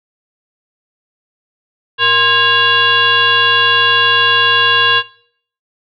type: tone with frequency modulation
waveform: sine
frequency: 2215 Hz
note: C#7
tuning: 2 cents flat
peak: -8 dBFS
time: 1.98-5.03 s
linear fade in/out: 50 ms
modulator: 581 Hz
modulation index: 2.3
effects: noise-tail reverb RT60 0.6 s tail -20 dB re dry